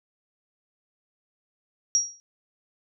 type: tone with exponential decay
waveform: sine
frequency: 5680 Hz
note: F8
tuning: 28 cents sharp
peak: -15 dBFS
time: 1.95-2.2 s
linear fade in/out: 0 ms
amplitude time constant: 53 ms
effects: none